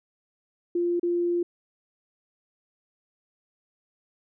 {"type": "tone with dropouts", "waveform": "sine", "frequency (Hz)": 347.6, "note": "F4", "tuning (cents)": -8, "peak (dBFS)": -22, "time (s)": [0.75, 1.43], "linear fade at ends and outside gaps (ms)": 5, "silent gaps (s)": [0.997, 1.03], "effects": []}